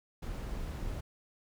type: noise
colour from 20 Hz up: brown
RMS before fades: -38 dBFS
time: 0.22-1.01 s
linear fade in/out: 10 ms
effects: none